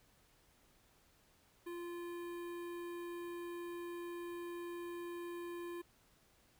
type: tone with notch filter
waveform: square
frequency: 346.3 Hz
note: F4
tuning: 15 cents flat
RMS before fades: -45 dBFS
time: 1.66-5.82 s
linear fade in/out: 10 ms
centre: 5500 Hz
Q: 0.63
effects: pink hiss -70 dBFS RMS until 6.59 s